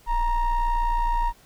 triangle ring-modulated tone, 456.4 Hz, A#4, 37 cents flat, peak -15 dBFS, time 0.06-1.33 s, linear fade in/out 50 ms, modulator 486 Hz, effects pink hiss -55 dBFS RMS until 1.45 s

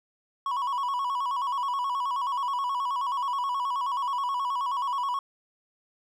triangle tone with vibrato, 1041 Hz, C6, 9 cents flat, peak -24 dBFS, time 0.46-5.19 s, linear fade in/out 2 ms, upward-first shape square, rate 9.4 Hz, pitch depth 100 cents each way, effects none

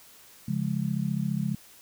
sine chord, Db major, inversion none, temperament just, 138.59 / 173.24 / 207.9 Hz, Db3 / F3 / Ab3, 0 / -14 / +2 cents, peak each -30 dBFS, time 0.48-1.55 s, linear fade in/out 5 ms, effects white hiss -53 dBFS RMS until 1.81 s

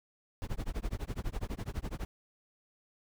brown noise with tremolo, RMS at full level -33 dBFS, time 0.42-2.05 s, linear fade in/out 0 ms, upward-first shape sine, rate 12 Hz, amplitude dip 100%, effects none

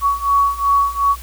sine beating tone pair, 1121 / 1123.7 Hz, C#6 / C#6, +19 / +23 cents, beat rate 2.7 Hz, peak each -17 / -15 dBFS, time 0.01-1.16 s, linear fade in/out 50 ms, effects added 60 Hz sine -32 dBFS peak until 1.22 s + white hiss -39 dBFS RMS until 1.22 s

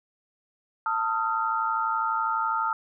sine tone cluster, 894 / 1258 / 1370 Hz, A5 / D#6 / F6, +27 / +19 / -34 cents, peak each -28 dBFS, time 0.86-2.73 s, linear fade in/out 2 ms, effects none

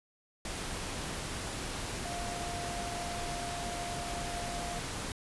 sine tone in noise, 698.5 Hz, F5, in tune, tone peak -39 dBFS, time 2.05-4.79 s, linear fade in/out 2 ms, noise pink, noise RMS -38 dBFS, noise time 0.45-5.12 s, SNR -4 dB, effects resampled to 24000 Hz

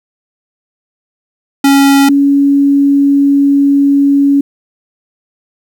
square / sine tone pair in turn, 277.2 / 280.6 Hz, C#4 / C#4, 0 / +21 cents, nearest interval unison, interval 21 cents, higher second, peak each -5 dBFS, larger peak neither, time 1.64-2.09 / 2.09-4.41 s, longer second, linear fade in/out 5 ms, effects 7-bit

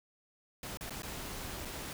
pink noise with dropouts, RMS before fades -42 dBFS, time 0.63-1.93 s, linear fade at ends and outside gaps 1 ms, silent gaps 0.772-0.809 / 0.896-0.906 / 1.021-1.032 / 1.65-1.654 s, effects none

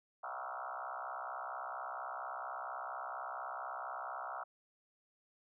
sine tone with frequency modulation, 1032 Hz, C6, 24 cents flat, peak -40 dBFS, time 0.23-4.44 s, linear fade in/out 10 ms, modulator 64.3 Hz, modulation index 5.9, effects none

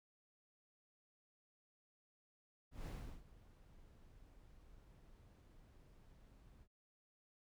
brown noise with ADSR envelope, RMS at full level -44 dBFS, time 2.71-6.68 s, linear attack 150 ms, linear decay 360 ms, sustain -19 dB, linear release 63 ms, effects none

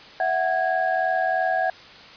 sine tone cluster, 659 / 742 / 1646 Hz, E5 / F#5 / G#6, -1 / +5 / -16 cents, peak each -25 / -22 / -27 dBFS, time 0.2-1.7 s, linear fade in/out 2 ms, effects white hiss -44 dBFS RMS until 2.16 s + resampled to 11025 Hz

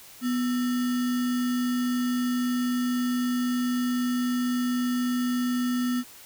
sine tone with sample-and-hold, 246.9 Hz, B3, in tune, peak -23 dBFS, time 0.21-6.04 s, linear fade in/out 50 ms, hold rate 1575 Hz, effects white hiss -48 dBFS RMS until 6.25 s

